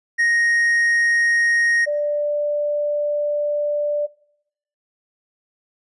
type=tone pair in turn; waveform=triangle / sine; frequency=1869 / 588.7 Hz; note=A#6 / D5; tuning=+4 / +4 cents; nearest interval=octave + minor sixth; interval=2000 cents; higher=first; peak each=-13 / -18 dBFS; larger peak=first; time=0.18-1.86 / 1.86-4.07 s; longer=second; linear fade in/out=20 ms; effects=noise-tail reverb RT60 0.7 s tail -21 dB re dry + resampled to 24000 Hz